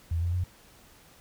sine tone with pitch steps, 83.3 / 86.69 / 90.21 Hz, E2 / F2 / F#2, +19 / -12 / -43 cents, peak -25 dBFS, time 0.11-0.44 s, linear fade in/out 5 ms, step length 110 ms, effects pink hiss -56 dBFS RMS until 1.2 s

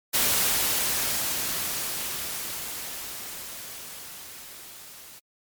white noise with level ramp, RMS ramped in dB -22 to -46 dBFS, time 0.13-5.2 s, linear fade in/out 20 ms, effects MP3 96 kbps

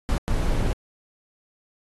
brown noise bursts at uneven times, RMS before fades -22 dBFS, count 2, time 0.09-0.18 / 0.28-0.73 s, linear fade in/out 0 ms, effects AAC 32 kbps

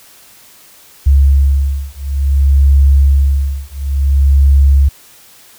sine beating tone pair, 68.9 / 69.47 Hz, C#2 / C#2, -10 / +4 cents, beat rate 0.57 Hz, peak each -10 dBFS, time 1.06-4.89 s, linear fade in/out 10 ms, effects white hiss -42 dBFS RMS until 5.58 s

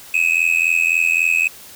triangle tone with amplitude modulation, 2557 Hz, D#7, 47 cents sharp, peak -8 dBFS, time 0.14-1.48 s, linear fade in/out 5 ms, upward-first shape sine, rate 83.7 Hz, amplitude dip 95%, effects white hiss -40 dBFS RMS until 1.75 s

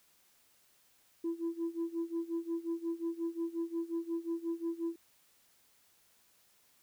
sine tone with tremolo, 334.2 Hz, E4, 24 cents sharp, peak -29 dBFS, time 1.24-4.96 s, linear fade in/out 5 ms, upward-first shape sine, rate 5.6 Hz, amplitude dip 90%, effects tanh soft clip ceiling -29 dBFS + white hiss -68 dBFS RMS until 6.82 s

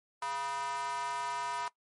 square tone with high-pass filter, 138.59 Hz, C#3, in tune, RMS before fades -36 dBFS, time 0.22-1.68 s, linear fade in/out 2 ms, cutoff 1000 Hz, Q 4.6, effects noise-tail reverb RT60 0.1 s tail -20 dB re dry + MP3 48 kbps

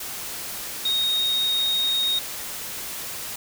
sine tone in noise, 3729 Hz, A#7, in tune, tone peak -20 dBFS, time 0.85-2.19 s, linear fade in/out 5 ms, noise white, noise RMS -33 dBFS, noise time 0-3.36 s, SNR +10 dB, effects none

